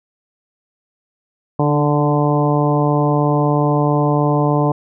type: harmonic tone with a mistuned harmonic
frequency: 146.83 Hz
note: D3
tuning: in tune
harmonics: 1 / 2 / 3 / 4 / 5 / 6 / 7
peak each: -16 / -19 / -21 / -22 / -23 / -24 / -24 dBFS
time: 1.59-4.72 s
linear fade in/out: 5 ms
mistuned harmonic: 2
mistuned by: +18 cents
effects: none